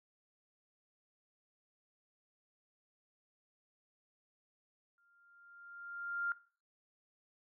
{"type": "tone with exponential growth", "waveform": "sine", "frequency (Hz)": 1396.9, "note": "F6", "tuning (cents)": 0, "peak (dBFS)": -32, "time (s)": [4.98, 6.32], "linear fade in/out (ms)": 1, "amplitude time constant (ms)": 290, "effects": ["noise-tail reverb RT60 0.4 s tail -18 dB re dry"]}